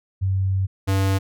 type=tone pair in turn; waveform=sine / square; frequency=95.6 / 96.77 Hz; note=G2 / G2; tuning=-43 / -22 cents; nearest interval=unison; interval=21 cents; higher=second; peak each=-18 dBFS; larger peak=neither; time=0.21-0.67 / 0.87-1.19 s; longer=first; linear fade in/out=20 ms; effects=none